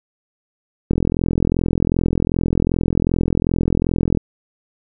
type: click train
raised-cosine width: 3 ms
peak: -4 dBFS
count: 140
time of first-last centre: 0.91-4.173 s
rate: 42.6 Hz
effects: none